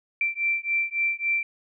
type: beating tone pair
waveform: sine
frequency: 2346 / 2349.6 Hz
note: D7 / D7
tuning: -2 / 0 cents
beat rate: 3.6 Hz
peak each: -26 dBFS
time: 0.21-1.43 s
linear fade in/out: 2 ms
effects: none